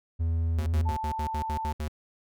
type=tone; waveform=triangle; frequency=82.41 Hz; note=E2; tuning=in tune; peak=-22 dBFS; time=0.19-0.93 s; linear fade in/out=20 ms
type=tone bursts; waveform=square; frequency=75.8 Hz; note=D#2; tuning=45 cents flat; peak=-30 dBFS; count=9; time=0.58-1.882 s; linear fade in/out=5 ms; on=86 ms; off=66 ms
type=tone with pitch glide; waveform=sine; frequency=880 to 887.1 Hz; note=A5 to A5; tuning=0 to +14 cents; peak=-30 dBFS; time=0.85-1.73 s; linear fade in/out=20 ms; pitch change=+14 cents; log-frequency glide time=1-1.2 s
effects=none